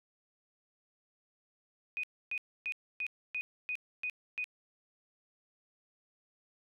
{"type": "tone bursts", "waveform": "sine", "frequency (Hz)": 2489, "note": "D#7", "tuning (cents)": 0, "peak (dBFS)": -33, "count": 8, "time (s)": [1.97, 4.442], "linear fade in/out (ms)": 0, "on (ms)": 64, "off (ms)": 280, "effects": []}